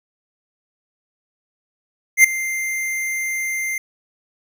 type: tone with ADSR envelope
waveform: square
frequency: 2093 Hz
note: C7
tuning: in tune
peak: -5 dBFS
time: 2.17-3.78 s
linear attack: 72 ms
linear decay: 4 ms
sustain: -17 dB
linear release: 3 ms
effects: none